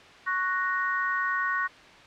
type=chord; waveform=sine; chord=F# major; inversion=second; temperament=equal; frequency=1108.7 / 1480 / 1864.7 Hz; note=C#6 / F#6 / A#6; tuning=0 / 0 / 0 cents; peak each=-29 dBFS; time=0.26-1.68 s; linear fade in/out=20 ms; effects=white hiss -49 dBFS RMS until 2.06 s + low-pass 3000 Hz 12 dB/octave